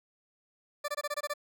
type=tone bursts; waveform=20% pulse; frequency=587.3 Hz; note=D5; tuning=in tune; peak=-26 dBFS; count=8; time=0.84-1.338 s; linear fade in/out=10 ms; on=43 ms; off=22 ms; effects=none